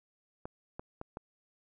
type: clicks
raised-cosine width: 1 ms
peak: -26 dBFS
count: 4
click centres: 0.455 / 0.795 / 1.014 / 1.171 s
effects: none